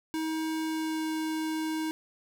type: tone with pitch glide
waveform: square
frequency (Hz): 317.7 to 315.7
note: D#4 to D#4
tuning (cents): +36 to +25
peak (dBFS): -30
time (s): 0.14-1.91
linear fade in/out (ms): 0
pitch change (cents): -11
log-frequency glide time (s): 0.65-1.08
effects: none